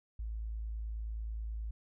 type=tone; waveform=sine; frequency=54.7 Hz; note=A1; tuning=9 cents flat; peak=-36 dBFS; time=0.19-1.71 s; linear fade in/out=5 ms; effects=none